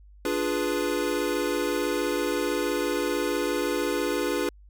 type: chord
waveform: square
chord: D diminished seventh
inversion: none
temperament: equal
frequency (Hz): 293.7 / 349.2 / 415.3 / 493.9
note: D4 / F4 / Ab4 / Cb5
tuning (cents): 0 / 0 / 0 / 0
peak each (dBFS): -31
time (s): 0.25-4.49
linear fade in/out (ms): 2
effects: added 50 Hz sine -48 dBFS peak until 4.69 s